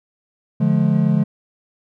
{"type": "chord", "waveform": "triangle", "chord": "D diminished", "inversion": "none", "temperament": "equal with one note detuned", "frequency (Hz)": [146.83, 174.61, 213], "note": ["D3", "F3", "Ab3"], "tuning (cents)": [0, 0, 44], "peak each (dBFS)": -16, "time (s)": [0.6, 1.24], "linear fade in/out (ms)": 10, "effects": []}